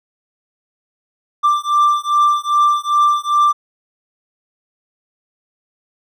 triangle beating tone pair, 1179 / 1181.5 Hz, D6 / D6, +6 / +10 cents, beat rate 2.5 Hz, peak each -13 dBFS, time 1.43-3.53 s, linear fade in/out 20 ms, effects none

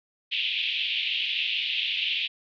white band-pass noise, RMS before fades -28 dBFS, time 0.31-2.28 s, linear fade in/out 20 ms, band 2500 to 3400 Hz, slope 48 dB/octave, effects none

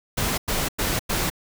pink noise bursts, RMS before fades -24 dBFS, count 4, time 0.17-1.301 s, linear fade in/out 10 ms, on 210 ms, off 97 ms, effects none

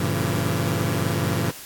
sawtooth chord, G diminished seventh, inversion none, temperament just, 98 / 117.6 / 141.12 / 169.34 Hz, G2 / Bb2 / Db3 / Fb3, 0 / +16 / +31 / +47 cents, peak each -23 dBFS, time 0-1.51 s, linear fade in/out 5 ms, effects white hiss -40 dBFS RMS until 1.65 s + AAC 64 kbps

